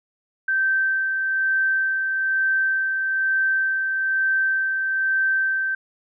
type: tone with tremolo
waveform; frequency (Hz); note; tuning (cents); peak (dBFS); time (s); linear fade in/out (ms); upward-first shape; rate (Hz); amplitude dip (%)
sine; 1555; G6; -14; -17; 0.48-5.75; 5; sine; 1.1; 35
effects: none